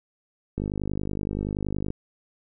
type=click train; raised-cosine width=3 ms; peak=-16 dBFS; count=68; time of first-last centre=0.58-1.904 s; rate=50.6 Hz; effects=none